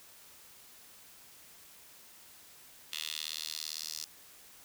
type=tone with high-pass filter sweep; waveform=10% pulse; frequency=77.78 Hz; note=D#2; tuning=in tune; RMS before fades=-40 dBFS; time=2.92-4.05 s; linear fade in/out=10 ms; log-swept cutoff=3200 to 5200 Hz; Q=2.7; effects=white hiss -56 dBFS RMS until 4.64 s